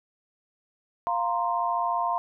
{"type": "chord", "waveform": "sine", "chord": "F suspended fourth", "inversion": "none", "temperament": "equal", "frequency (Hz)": [698.5, 932.3, 1046.5], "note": ["F5", "Bb5", "C6"], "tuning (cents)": [0, 0, 0], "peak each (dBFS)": -28, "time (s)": [1.07, 2.18], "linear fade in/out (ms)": 0, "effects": []}